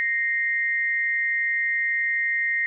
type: tone pair together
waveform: sine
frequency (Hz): 1861.2 / 2093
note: A#6 / C7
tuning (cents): -3 / 0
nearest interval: major second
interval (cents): 203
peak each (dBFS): -23 / -25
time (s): 0-2.66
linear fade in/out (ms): 0
effects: none

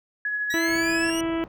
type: tone with tremolo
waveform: sine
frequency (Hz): 1685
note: G#6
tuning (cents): +25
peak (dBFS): -23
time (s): 0.25-1.1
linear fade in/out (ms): 2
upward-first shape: sine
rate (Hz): 13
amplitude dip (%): 30
type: exponential sweep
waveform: 20% pulse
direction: up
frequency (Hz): 1900 to 2948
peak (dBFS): -24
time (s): 0.5-1.21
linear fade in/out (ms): 5
type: harmonic tone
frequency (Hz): 329.6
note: E4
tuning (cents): 0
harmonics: 1 / 2 / 3 / 4 / 5 / 6 / 7 / 8 / 9 / 10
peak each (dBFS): -24 / -33 / -37 / -38 / -41 / -42 / -43 / -45 / -44 / -50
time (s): 0.54-1.44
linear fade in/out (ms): 0
type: low-pass noise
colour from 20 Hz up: pink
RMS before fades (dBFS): -43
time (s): 0.68-1.48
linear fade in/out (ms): 2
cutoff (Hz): 940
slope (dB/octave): 12
effects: none

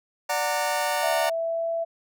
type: chord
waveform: sawtooth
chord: D augmented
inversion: none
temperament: just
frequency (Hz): 587.3 / 734.2 / 917.7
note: D5 / F#5 / A#5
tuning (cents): 0 / -14 / -27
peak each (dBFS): -24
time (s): 0.29-1.3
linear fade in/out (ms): 10
type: tone with pitch glide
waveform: sine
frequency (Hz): 658 to 665.6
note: E5 to E5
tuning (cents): -3 to +17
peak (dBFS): -24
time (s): 1.02-1.85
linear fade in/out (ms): 20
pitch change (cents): +20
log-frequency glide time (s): 1.18-1.69
effects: none

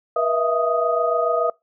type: tone cluster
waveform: sine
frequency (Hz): 482 / 643 / 670 / 1246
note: B4 / E5 / E5 / D#6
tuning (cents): -42 / -43 / +28 / +2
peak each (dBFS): -23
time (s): 0.16-1.5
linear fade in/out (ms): 5
effects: noise-tail reverb RT60 0.2 s tail -24 dB re dry

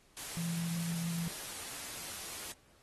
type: tone in noise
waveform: sine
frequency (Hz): 168.8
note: E3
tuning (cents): +41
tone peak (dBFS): -34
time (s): 0.37-1.28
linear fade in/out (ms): 0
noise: white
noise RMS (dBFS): -43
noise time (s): 0.17-2.52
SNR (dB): +6
effects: pink hiss -66 dBFS RMS until 2.82 s + AAC 32 kbps

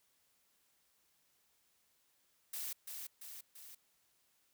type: noise with echo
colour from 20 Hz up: blue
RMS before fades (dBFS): -42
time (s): 2.53-2.73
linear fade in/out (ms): 5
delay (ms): 340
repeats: 3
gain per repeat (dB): -4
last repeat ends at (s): 3.75
effects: white hiss -75 dBFS RMS until 4.53 s

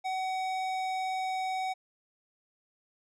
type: tone with tanh clipping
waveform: sine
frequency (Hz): 753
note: F#5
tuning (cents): +30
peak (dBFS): -32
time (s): 0.04-1.74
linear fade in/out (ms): 20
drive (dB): 16
effects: none

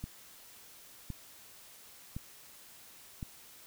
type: click train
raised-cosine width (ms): 5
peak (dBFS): -26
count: 4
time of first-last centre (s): 0.04-3.228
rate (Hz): 0.941
effects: white hiss -55 dBFS RMS until 3.66 s

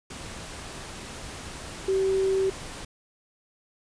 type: tone in noise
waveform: sine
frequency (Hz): 383.9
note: G4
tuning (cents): -36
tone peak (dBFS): -21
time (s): 1.88-2.5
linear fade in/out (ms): 5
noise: pink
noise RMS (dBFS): -39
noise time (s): 0.1-2.85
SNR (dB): +15
effects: resampled to 22050 Hz

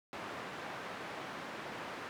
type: band-pass noise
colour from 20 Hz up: white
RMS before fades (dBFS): -44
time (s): 0.13-2.09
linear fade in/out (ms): 0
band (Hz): 140 to 1600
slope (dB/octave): 12
effects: none

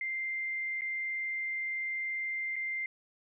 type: tone with dropouts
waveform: sine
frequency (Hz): 2093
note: C7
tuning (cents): 0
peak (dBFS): -32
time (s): 0.01-2.86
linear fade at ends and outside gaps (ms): 2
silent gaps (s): 0.81-0.818 / 2.558-2.563
effects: none

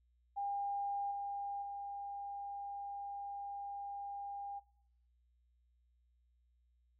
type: tone with level steps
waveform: sine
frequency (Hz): 804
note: G5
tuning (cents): +44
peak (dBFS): -36 / -39 / -42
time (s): 0.36-4.6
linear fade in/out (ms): 20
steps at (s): 1.11 / 1.62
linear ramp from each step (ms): 5
effects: noise-tail reverb RT60 0.7 s tail -20 dB re dry + added 60 Hz sine -70 dBFS peak until 6.99 s

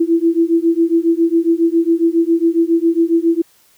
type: beating tone pair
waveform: sine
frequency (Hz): 329.6 / 336.9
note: E4 / E4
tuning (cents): 0 / +38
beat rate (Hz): 7.3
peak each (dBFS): -14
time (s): 0-3.42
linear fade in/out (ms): 10
effects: white hiss -53 dBFS RMS until 3.77 s

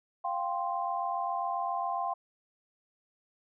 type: chord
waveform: sine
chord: F suspended second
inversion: none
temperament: just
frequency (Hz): 698.5 / 785.8 / 1047.7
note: F5 / G5 / C6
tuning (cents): 0 / +4 / +2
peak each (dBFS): -34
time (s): 0.24-2.14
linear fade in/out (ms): 10
effects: none

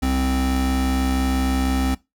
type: tone pair together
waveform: square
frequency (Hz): 65.17 / 261.6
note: C2 / C4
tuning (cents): -6 / 0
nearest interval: 2 octaves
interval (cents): 2406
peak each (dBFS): -22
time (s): 0.02-1.95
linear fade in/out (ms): 10
effects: noise-tail reverb RT60 0.2 s tail -20 dB re dry

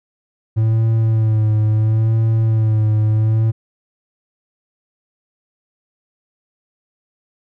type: tone with vibrato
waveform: triangle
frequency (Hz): 110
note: A2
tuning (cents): 0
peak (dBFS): -10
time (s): 0.56-3.52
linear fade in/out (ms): 20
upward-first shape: sine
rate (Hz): 0.73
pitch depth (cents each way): 38
effects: none

